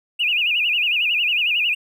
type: tone with vibrato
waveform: triangle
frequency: 2658 Hz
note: E7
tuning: 14 cents sharp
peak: -13 dBFS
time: 0.19-1.75 s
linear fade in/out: 20 ms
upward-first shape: sine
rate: 11 Hz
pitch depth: 170 cents each way
effects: tanh soft clip ceiling -15 dBFS